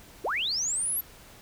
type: linear sweep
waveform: sine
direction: up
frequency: 267.4 to 11910 Hz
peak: -26 dBFS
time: 0.24-1.01 s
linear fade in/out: 10 ms
effects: pink hiss -51 dBFS RMS until 1.41 s